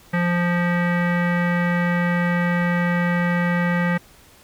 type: tone with low-pass filter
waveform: square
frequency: 174.61 Hz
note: F3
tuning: in tune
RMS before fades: -20 dBFS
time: 0.13-3.98 s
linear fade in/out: 10 ms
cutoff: 1900 Hz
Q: 4.1
effects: pink hiss -50 dBFS RMS until 4.43 s